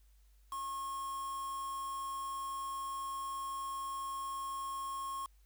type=tone with quantisation; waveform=triangle; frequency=1083 Hz; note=C#6; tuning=41 cents flat; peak=-36 dBFS; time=0.52-5.26 s; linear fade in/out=2 ms; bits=8; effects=added 50 Hz sine -61 dBFS peak until 5.45 s + white hiss -75 dBFS RMS until 5.45 s